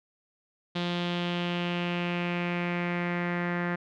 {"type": "tone with low-pass filter sweep", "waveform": "sawtooth", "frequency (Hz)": 174.8, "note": "F3", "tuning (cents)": 2, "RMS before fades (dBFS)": -30, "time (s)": [0.75, 3.76], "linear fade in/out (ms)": 10, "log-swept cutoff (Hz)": [3600, 1800], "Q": 3.6, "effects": []}